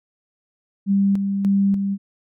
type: tone with tremolo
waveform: sine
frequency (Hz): 197.7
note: G3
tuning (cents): +15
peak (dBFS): -14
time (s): 0.86-1.98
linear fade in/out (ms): 50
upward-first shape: square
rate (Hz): 1.7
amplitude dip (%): 45
effects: none